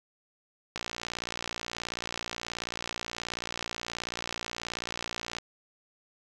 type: click train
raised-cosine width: 0.2 ms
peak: -16 dBFS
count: 272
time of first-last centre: 0.76-5.385 s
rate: 58.6 Hz
effects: none